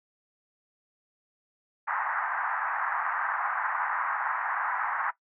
pink band-pass noise, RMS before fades -30 dBFS, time 1.87-5.11 s, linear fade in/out 10 ms, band 820 to 1800 Hz, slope 48 dB/octave, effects noise-tail reverb RT60 0.1 s tail -17 dB re dry

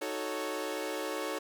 sawtooth chord, D# half-diminished seventh, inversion none, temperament equal, 311.1 / 370 / 440 / 554.4 Hz, D#4 / F#4 / A4 / C#5, 0 / 0 / 0 / 0 cents, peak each -36 / -37 / -35 / -34 dBFS, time 0.01-1.39 s, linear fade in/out 10 ms, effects none

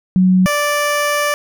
sine / 15% pulse tone pair in turn, 185 / 586.1 Hz, F#3 / D5, 0 / -4 cents, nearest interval octave + minor sixth, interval 1996 cents, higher second, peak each -8 dBFS, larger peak neither, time 0.16-0.46 / 0.46-1.34 s, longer second, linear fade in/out 0 ms, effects none

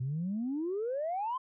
sine exponential sweep, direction up, 122.1 to 1060 Hz, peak -30 dBFS, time 0-1.38 s, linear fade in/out 10 ms, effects tanh soft clip ceiling -27 dBFS

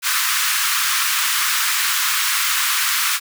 pink high-pass noise, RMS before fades -19 dBFS, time 0.02-3.2 s, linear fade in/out 50 ms, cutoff 1100 Hz, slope 48 dB/octave, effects none

